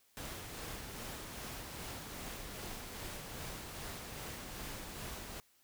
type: noise with tremolo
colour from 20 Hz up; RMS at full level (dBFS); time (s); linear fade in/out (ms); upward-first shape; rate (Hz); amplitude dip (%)
pink; -44; 0.17-5.4; 0; sine; 2.5; 30
effects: white hiss -70 dBFS RMS until 5.63 s